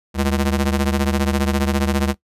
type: ring-modulated tone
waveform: sawtooth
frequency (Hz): 138.59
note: C#3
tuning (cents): 0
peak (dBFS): -10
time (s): 0.14-2.15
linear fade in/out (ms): 50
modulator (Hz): 61.9
effects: noise-tail reverb RT60 0.1 s tail -18 dB re dry + resampled to 32000 Hz